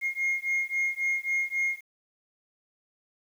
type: beating tone pair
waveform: sine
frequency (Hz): 2139 / 2142.7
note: C7 / C7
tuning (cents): +38 / +41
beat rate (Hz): 3.7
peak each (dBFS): -27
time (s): 0.01-1.81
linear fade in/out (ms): 50
effects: tanh soft clip ceiling -22 dBFS + 9-bit